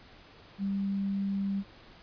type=tone; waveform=sine; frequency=197.1 Hz; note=G3; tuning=10 cents sharp; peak=-28 dBFS; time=0.58-1.64 s; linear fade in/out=50 ms; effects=pink hiss -54 dBFS RMS until 2.02 s + resampled to 11025 Hz